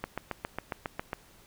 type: click train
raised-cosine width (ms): 0.5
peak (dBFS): -17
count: 9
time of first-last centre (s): 0.04-1.131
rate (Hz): 7.33
effects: pink hiss -58 dBFS RMS until 1.46 s